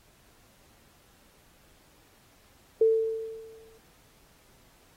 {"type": "tone with exponential decay", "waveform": "sine", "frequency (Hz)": 446.3, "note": "A4", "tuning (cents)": 25, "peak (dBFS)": -16, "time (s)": [2.81, 3.78], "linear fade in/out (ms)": 5, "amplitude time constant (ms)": 210, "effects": ["pink hiss -61 dBFS RMS until 4.96 s", "AAC 48 kbps"]}